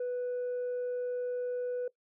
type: tone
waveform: sine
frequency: 493.9 Hz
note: B4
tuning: in tune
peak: -29 dBFS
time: 0-1.88 s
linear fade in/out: 5 ms
effects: noise-tail reverb RT60 0.1 s tail -20 dB re dry + tanh soft clip ceiling -30 dBFS